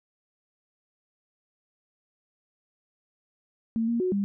sine tone with pitch steps, 226.4 / 234.2 / 367.5 / 200.1 Hz, A3 / A#3 / F#4 / G3, +50 / +8 / -12 / +36 cents, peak -23 dBFS, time 3.76-4.24 s, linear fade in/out 0 ms, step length 120 ms, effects none

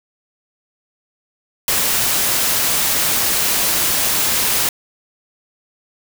white noise, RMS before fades -17 dBFS, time 1.68-4.69 s, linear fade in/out 2 ms, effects none

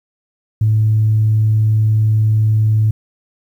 sine tone, 108.6 Hz, A2, 22 cents flat, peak -9 dBFS, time 0.61-2.91 s, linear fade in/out 5 ms, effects tanh soft clip ceiling -5 dBFS + 8-bit

